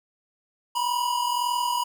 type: tone pair together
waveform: square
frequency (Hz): 964.2 / 1006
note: B5 / B5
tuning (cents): -42 / +32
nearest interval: minor second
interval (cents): 74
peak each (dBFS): -25 / -30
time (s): 0.75-1.84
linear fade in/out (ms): 10
effects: none